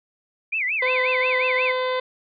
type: tone with vibrato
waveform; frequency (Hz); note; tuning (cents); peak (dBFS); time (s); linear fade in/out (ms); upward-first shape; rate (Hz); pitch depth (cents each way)
sine; 2293; D7; -42; -21; 0.52-1.72; 10; sine; 5.6; 260
type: harmonic tone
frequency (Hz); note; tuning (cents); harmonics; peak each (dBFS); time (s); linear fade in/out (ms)
510; C5; -44; 1 / 2 / 3 / 4 / 5 / 6 / 7 / 8 / 9; -23 / -27 / -35 / -32 / -42 / -43 / -35 / -46 / -46; 0.82-2; 5
effects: none